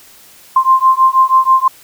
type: beating tone pair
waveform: sine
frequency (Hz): 1046.5 / 1052.7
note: C6 / C6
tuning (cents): 0 / +10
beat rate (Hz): 6.2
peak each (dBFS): -10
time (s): 0.56-1.68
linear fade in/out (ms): 5
effects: white hiss -42 dBFS RMS until 1.83 s